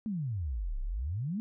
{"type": "exponential two-way sweep", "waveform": "sine", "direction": "down then up", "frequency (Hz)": [230, 30.08, 230], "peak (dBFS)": -31, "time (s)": [0.06, 1.4], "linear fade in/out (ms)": 0, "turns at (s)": 0.8, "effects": []}